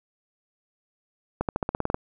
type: accelerating click train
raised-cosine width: 1 ms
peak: -11 dBFS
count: 10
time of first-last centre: 1.41-1.944 s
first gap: 78 ms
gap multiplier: 0.93
effects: none